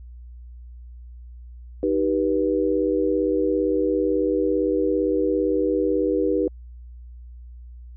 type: chord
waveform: sine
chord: Eb augmented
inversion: none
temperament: just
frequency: 311.1 / 388.9 / 486.1 Hz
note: Eb4 / G4 / B4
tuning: 0 / -14 / -28 cents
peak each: -23 dBFS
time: 1.83-6.48 s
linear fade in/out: 2 ms
effects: added 60 Hz sine -38 dBFS peak until 7.96 s